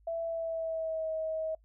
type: tone with pitch glide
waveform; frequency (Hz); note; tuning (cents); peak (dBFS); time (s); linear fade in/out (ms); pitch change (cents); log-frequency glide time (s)
sine; 664 to 636.6; E5 to D#5; +12 to +39; -31; 0.07-1.55; 5; -73; 0.25-1.11
effects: noise-tail reverb RT60 0.1 s tail -23 dB re dry + added 52 Hz sine -60 dBFS peak until 1.64 s